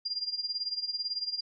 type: tone with tremolo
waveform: sine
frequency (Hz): 4800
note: D8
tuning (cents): +37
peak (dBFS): -28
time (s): 0.05-1.41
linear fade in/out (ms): 10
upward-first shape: sine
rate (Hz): 18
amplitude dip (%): 80
effects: none